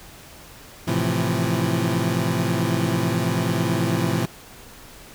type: chord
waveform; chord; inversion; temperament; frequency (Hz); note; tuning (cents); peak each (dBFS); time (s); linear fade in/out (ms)
25% pulse; F major seventh; first; equal with one note detuned; 110 / 130.81 / 165.48 / 174.61; A2 / C3 / E3 / F3; 0 / 0 / +7 / 0; -22; 0.87-4.26; 10
effects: pink hiss -44 dBFS RMS until 5.14 s